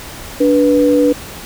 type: tone pair together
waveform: sine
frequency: 291.2 / 490 Hz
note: D4 / B4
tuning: -15 / -14 cents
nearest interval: major sixth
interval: 901 cents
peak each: -11 dBFS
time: 0.4-1.13 s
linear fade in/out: 10 ms
effects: pink hiss -31 dBFS RMS until 1.45 s